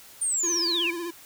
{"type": "linear sweep", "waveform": "sine", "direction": "down", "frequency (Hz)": [9100, 2217], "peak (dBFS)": -23, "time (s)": [0.21, 0.91], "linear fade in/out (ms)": 10}
{"type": "tone with vibrato", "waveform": "square", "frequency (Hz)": 341.9, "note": "F4", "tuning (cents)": -37, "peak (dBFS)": -31, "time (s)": [0.43, 1.11], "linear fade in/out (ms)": 10, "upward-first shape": "triangle", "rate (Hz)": 16, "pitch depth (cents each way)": 64}
{"effects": ["white hiss -49 dBFS RMS until 1.25 s"]}